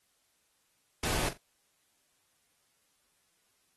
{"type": "noise with echo", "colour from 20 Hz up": "pink", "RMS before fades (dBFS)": -32, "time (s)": [1.03, 1.29], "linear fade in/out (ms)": 5, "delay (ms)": 43, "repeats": 2, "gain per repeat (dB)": -13, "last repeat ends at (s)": 1.376, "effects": ["white hiss -73 dBFS RMS until 3.76 s", "AAC 32 kbps"]}